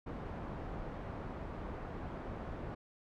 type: low-pass noise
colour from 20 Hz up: pink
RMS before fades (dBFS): -43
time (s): 0.06-2.75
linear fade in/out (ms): 10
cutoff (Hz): 1100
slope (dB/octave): 12
effects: none